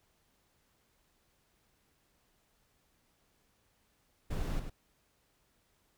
brown noise with echo, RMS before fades -34 dBFS, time 4.3-4.6 s, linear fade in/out 10 ms, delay 100 ms, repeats 1, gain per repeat -7 dB, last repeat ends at 4.7 s, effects pink hiss -73 dBFS RMS until 5.97 s

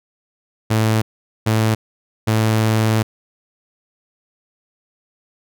sawtooth tone bursts at uneven times, 110.1 Hz, A2, 2 cents sharp, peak -10 dBFS, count 3, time 0.7-1.02 / 1.46-1.75 / 2.27-3.03 s, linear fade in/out 10 ms, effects none

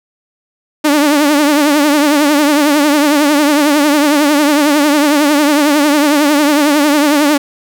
sawtooth tone with vibrato, 293.7 Hz, D4, in tune, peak -4 dBFS, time 0.84-7.38 s, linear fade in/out 10 ms, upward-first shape triangle, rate 11 Hz, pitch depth 100 cents each way, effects none

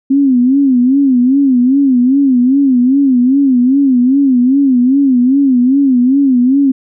sine tone with vibrato, 262.1 Hz, C4, 3 cents sharp, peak -6 dBFS, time 0.1-6.72 s, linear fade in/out 10 ms, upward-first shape sine, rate 2.5 Hz, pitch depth 130 cents each way, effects none

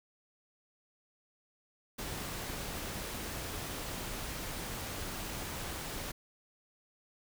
pink noise, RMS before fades -40 dBFS, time 1.98-6.12 s, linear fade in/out 10 ms, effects none

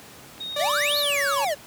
click train, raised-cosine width 0.3 ms, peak -29 dBFS, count 5, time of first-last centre 0.38-0.963 s, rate 6.86 Hz
sine tone with vibrato, 3729 Hz, A#7, in tune, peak -30 dBFS, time 0.4-1.02 s, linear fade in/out 10 ms, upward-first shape sine, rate 11 Hz, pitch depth 8 cents each way
sawtooth tone with pitch glide, 583 to 559.3 Hz, D5 to C#5, -13 to +15 cents, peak -22 dBFS, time 0.56-1.45 s, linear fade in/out 5 ms, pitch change -72 cents, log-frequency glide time 0.99-1.28 s
square exponential two-way sweep, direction up then down, 550 to 4468 to 550 Hz, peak -23 dBFS, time 0.58-1.55 s, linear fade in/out 20 ms, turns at 0.98 s
effects pink hiss -45 dBFS RMS until 1.66 s + high-pass 100 Hz 12 dB/octave

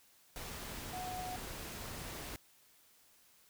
sine tone in noise, 733 Hz, F#5, 16 cents flat, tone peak -41 dBFS, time 0.93-1.36 s, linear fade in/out 0 ms, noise pink, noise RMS -45 dBFS, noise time 0.36-2.36 s, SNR +1 dB, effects white hiss -66 dBFS RMS until 3.49 s

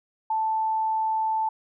sine tone, 880 Hz, A5, in tune, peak -22 dBFS, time 0.3-1.49 s, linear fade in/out 5 ms, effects none

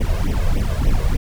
brown noise with flanger, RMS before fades -17 dBFS, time 0-1.17 s, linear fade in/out 10 ms, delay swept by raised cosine 0.34 to 1.94 ms, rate 3.4 Hz, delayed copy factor +1, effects none

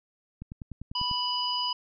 click train, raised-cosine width 5 ms, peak -26 dBFS, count 8, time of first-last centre 0.42-1.113 s, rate 10.1 Hz
harmonic tone, 988 Hz, B5, in tune, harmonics 1 / 3 / 5, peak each -31 / -31 / -31 dBFS, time 0.95-1.73 s, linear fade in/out 5 ms
effects none

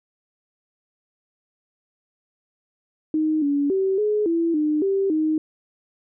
sine tone with pitch steps, 311.1 / 285.1 / 384.1 / 421.5 / 333.8 / 303.2 / 390.6 / 311.8 Hz, D#4 / C#4 / G4 / G#4 / E4 / D#4 / G4 / D#4, 0 / +49 / -35 / +26 / +22 / -45 / -6 / +4 cents, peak -18 dBFS, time 3.14-5.38 s, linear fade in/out 2 ms, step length 280 ms, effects none

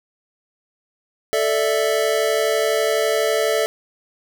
square chord, A suspended fourth, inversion none, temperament equal, 440 / 587.3 / 659.3 Hz, A4 / D5 / E5, 0 / 0 / 0 cents, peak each -21 / -23 / -23 dBFS, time 1.33-3.66 s, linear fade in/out 0 ms, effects none

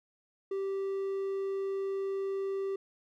triangle tone, 390 Hz, G4, 9 cents flat, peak -29 dBFS, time 0.51-2.76 s, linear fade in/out 5 ms, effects none

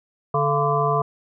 harmonic tone with a mistuned harmonic, 145.6 Hz, D3, 15 cents flat, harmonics 1 / 3 / 5 / 7 / 8, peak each -24 / -24 / -24 / -24 / -24 dBFS, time 0.34-1.02 s, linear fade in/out 5 ms, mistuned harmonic 5, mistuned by -100 cents, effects none

